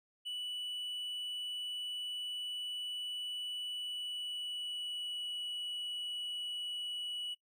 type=tone with pitch glide; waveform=triangle; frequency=2960 to 2941 Hz; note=F#7 to F#7; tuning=0 to -11 cents; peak=-36 dBFS; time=0.25-7.35 s; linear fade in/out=20 ms; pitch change=-11 cents; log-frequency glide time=3.69-5.27 s; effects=noise-tail reverb RT60 0.1 s tail -22 dB re dry